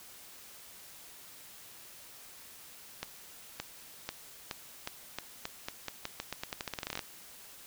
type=accelerating click train; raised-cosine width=0.2 ms; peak=-18 dBFS; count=25; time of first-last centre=3.03-6.992 s; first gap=570 ms; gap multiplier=0.86; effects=white hiss -52 dBFS RMS until 7.66 s